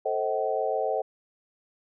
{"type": "chord", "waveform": "sine", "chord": "A diminished seventh", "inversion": "none", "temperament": "just", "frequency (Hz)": [440, 528, 633.6, 760.3], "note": ["A4", "C5", "Eb5", "Gb5"], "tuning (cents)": [0, 16, 31, 47], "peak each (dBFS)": -30, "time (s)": [0.05, 1.02], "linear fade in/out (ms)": 10, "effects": []}